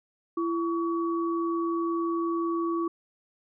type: tone pair together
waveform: sine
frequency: 336.1 / 1130.5 Hz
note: E4 / C#6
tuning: +34 / +34 cents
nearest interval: octave + major sixth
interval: 2100 cents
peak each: -26 / -32 dBFS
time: 0.37-2.88 s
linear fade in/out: 5 ms
effects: none